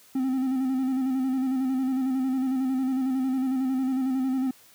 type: tone with vibrato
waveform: triangle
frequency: 261.6 Hz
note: C4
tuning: in tune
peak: -21 dBFS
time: 0.15-4.51 s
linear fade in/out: 5 ms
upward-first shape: square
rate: 11 Hz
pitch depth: 35 cents each way
effects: white hiss -55 dBFS RMS until 4.74 s + high-pass 60 Hz 12 dB/octave